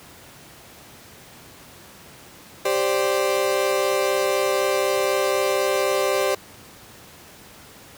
35% pulse chord, G suspended fourth, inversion none, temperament equal, 392 / 523.3 / 587.3 Hz, G4 / C5 / D5, 0 / 0 / 0 cents, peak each -22 dBFS, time 2.65-6.35 s, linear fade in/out 5 ms, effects pink hiss -45 dBFS RMS until 7.97 s + high-pass 80 Hz 12 dB/octave

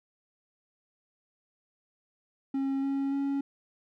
triangle tone with pitch steps, 271.5 / 274.7 / 277.8 Hz, C#4 / C#4 / C#4, -36 / -16 / +4 cents, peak -25 dBFS, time 2.54-3.41 s, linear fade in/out 5 ms, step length 290 ms, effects none

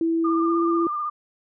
sine tone with pitch glide, 329.6 to 336.3 Hz, E4 to E4, 0 to +35 cents, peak -19 dBFS, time 0.01-0.87 s, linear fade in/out 2 ms, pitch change +35 cents, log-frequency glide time 0.39-0.54 s
sine tone with vibrato, 1200 Hz, D6, 37 cents sharp, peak -24 dBFS, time 0.24-1.1 s, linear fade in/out 10 ms, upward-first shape sine, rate 16 Hz, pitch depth 34 cents each way
effects none

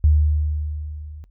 sine tone with level ramp, 75.6 Hz, D#2, 49 cents flat, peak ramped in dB -10 to -35 dBFS, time 0.04-1.24 s, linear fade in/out 0 ms, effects noise-tail reverb RT60 0.1 s tail -25 dB re dry + added 45 Hz sine -50 dBFS peak until 1.3 s

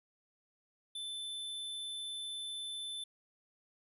square tone, 3524 Hz, A7, 2 cents sharp, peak -40 dBFS, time 0.95-3.04 s, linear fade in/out 5 ms, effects resampled to 32000 Hz

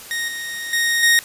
sawtooth tone with level steps, 1864.7 Hz, A#6, in tune, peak -18 / -23 / -13 / -8 dBFS, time 0.11-1.19 s, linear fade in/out 0 ms, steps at 0.28 / 0.73 / 1.03 s, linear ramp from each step 2 ms, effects white hiss -38 dBFS RMS until 1.24 s + resampled to 32000 Hz

